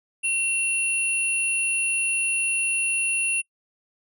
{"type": "tone pair together", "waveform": "sine", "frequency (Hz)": [2726, 9714], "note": ["F7", "D#9"], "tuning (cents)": [-43, -43], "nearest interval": "octave + minor seventh", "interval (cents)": 2200, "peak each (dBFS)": [-22, -24], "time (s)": [0.23, 3.42], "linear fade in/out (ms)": 20, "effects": ["noise-tail reverb RT60 0.1 s tail -25 dB re dry", "tanh soft clip ceiling -15 dBFS"]}